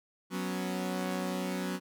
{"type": "chord", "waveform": "sawtooth", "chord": "F# suspended fourth", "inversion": "none", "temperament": "equal", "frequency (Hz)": [185, 246.9, 277.2], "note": ["F#3", "B3", "C#4"], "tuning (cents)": [0, 0, 0], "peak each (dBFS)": [-30, -35, -35], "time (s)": [0.3, 1.8], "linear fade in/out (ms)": 50, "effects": []}